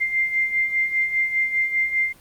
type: beating tone pair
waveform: sine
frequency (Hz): 2093 / 2098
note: C7 / C7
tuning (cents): 0 / +4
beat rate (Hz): 5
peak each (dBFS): -26 / -20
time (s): 0-2.13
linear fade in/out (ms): 20
effects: pink hiss -51 dBFS RMS until 2.2 s + Opus 32 kbps